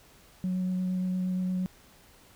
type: tone with vibrato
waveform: sine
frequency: 183.9 Hz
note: F#3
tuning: 10 cents flat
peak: -25 dBFS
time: 0.44-1.66 s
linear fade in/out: 0 ms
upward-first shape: sine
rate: 8.6 Hz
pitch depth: 9 cents each way
effects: tanh soft clip ceiling -24 dBFS + pink hiss -57 dBFS RMS until 2.35 s